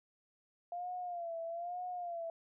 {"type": "tone with vibrato", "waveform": "sine", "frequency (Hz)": 693, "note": "F5", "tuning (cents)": -14, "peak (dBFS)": -38, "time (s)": [0.72, 2.3], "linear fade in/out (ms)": 2, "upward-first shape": "sine", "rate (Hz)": 1.1, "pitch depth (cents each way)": 79, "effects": []}